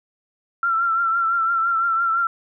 sine tone with vibrato, 1356 Hz, E6, 49 cents sharp, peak -17 dBFS, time 0.63-2.27 s, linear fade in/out 2 ms, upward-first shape triangle, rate 5.9 Hz, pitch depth 55 cents each way, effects none

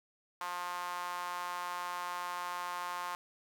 sawtooth tone with high-pass filter, 177.3 Hz, F3, 26 cents sharp, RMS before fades -39 dBFS, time 0.41-3.15 s, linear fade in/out 0 ms, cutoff 1000 Hz, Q 4.1, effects none

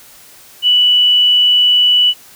sine tone, 2960 Hz, F#7, in tune, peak -7 dBFS, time 0.62-2.14 s, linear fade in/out 50 ms, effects white hiss -41 dBFS RMS until 2.35 s

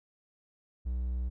triangle tone, 61.74 Hz, B1, in tune, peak -28 dBFS, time 0.85-1.3 s, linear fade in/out 20 ms, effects none

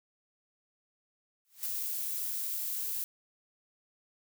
blue noise with exponential growth, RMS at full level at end -38 dBFS, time 1.45-1.66 s, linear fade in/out 0 ms, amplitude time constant 44 ms
violet noise, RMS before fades -35 dBFS, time 1.63-3.04 s, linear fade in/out 0 ms
effects none

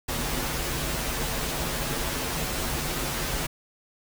pink noise with comb filter, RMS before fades -29 dBFS, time 0.08-3.47 s, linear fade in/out 10 ms, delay 10 ms, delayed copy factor -0.75, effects none

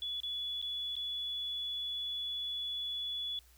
sine tone with dropouts, 3417 Hz, G#7, 49 cents sharp, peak -35 dBFS, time 0.02-3.39 s, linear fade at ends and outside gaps 1 ms, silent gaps 0.203-0.233 / 0.616-0.625 / 0.955-0.965 s, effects added 60 Hz sine -61 dBFS peak until 3.57 s + white hiss -65 dBFS RMS until 3.57 s

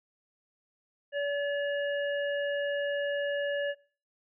harmonic tone, 572 Hz, D5, 46 cents flat, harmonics 1 / 3 / 5, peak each -29 / -34 / -42 dBFS, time 1.12-3.75 s, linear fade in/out 50 ms, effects noise-tail reverb RT60 0.4 s tail -20 dB re dry

